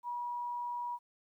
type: tone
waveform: sine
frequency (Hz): 965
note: B5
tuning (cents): -40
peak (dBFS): -35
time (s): 0.03-0.99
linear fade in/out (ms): 50
effects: 12-bit